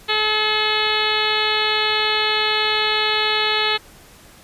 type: harmonic tone with a mistuned harmonic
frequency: 429.2 Hz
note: A4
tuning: 43 cents flat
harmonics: 1 / 2 / 3 / 4 / 5 / 6 / 7 / 8 / 9 / 10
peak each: -26 / -26 / -26 / -26 / -26 / -26 / -26 / -26 / -26 / -26 dBFS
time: 0.08-3.78 s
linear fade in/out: 20 ms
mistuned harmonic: 9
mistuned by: -17 cents
effects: pink hiss -46 dBFS RMS until 4.43 s + resampled to 32000 Hz